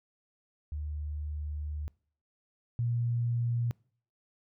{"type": "tone pair in turn", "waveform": "sine", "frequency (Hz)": [74.8, 118.74], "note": ["D2", "A#2"], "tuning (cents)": [32, 32], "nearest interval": "minor sixth", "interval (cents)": 800, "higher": "second", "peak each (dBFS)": [-33, -27], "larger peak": "second", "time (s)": [[0.72, 1.88], [2.79, 3.71]], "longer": "first", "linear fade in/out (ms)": 0, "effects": ["noise-tail reverb RT60 0.5 s tail -25 dB re dry"]}